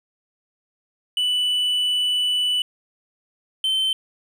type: tone pair in turn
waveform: triangle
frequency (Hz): 2974 / 3089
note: F#7 / G7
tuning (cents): +8 / -26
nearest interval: minor second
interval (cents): 66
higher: second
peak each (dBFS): -17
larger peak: neither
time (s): 1.17-2.62 / 3.64-3.93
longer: first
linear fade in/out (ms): 2
effects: none